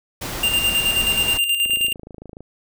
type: noise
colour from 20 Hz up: pink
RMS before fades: -28 dBFS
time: 0.21-1.38 s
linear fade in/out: 10 ms
type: tone with tremolo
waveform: square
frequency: 2793 Hz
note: F7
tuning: 1 cent flat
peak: -16 dBFS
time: 0.43-1.93 s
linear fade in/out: 5 ms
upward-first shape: square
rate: 9.4 Hz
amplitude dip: 50%
type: click train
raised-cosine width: 2 ms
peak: -24 dBFS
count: 21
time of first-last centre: 1.66-2.406 s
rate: 26.8 Hz
effects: none